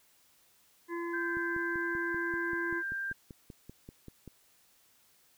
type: harmonic tone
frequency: 341.3 Hz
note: F4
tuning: 40 cents flat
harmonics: 1 / 3 / 5 / 6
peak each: -35 / -41 / -45 / -48 dBFS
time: 0.88-2.83 s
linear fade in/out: 50 ms
type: tone with pitch glide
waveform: sine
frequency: 1569 to 1586.3 Hz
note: G6 to G6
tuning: +1 to +20 cents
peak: -33 dBFS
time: 1.13-3.13 s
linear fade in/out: 10 ms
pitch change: +19 cents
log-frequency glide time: 1.3-2.56 s
type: click train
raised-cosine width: 3 ms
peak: -33 dBFS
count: 16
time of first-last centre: 1.37-4.277 s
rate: 5.16 Hz
effects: white hiss -66 dBFS RMS until 5.37 s